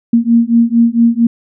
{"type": "beating tone pair", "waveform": "sine", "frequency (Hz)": [230.8, 235.2], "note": ["A#3", "A#3"], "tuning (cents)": [-17, 16], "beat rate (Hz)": 4.4, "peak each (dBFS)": -10, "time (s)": [0.13, 1.27], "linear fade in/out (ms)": 5, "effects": []}